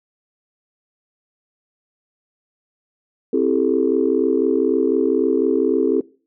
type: chord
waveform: sine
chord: A minor seventh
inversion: first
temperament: just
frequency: 264 / 330 / 396 / 440 Hz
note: C4 / E4 / G4 / A4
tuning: +16 / +2 / +18 / 0 cents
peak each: -20 dBFS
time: 3.33-6.01 s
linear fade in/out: 5 ms
effects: noise-tail reverb RT60 0.4 s tail -22 dB re dry + tanh soft clip ceiling -4 dBFS